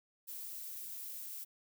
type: noise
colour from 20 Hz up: violet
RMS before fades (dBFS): -45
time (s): 0.27-1.45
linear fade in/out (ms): 20
effects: none